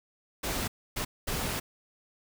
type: noise bursts at uneven times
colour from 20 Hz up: pink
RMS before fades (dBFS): -32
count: 3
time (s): 0.43-0.68 / 0.96-1.05 / 1.27-1.6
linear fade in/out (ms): 10
effects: none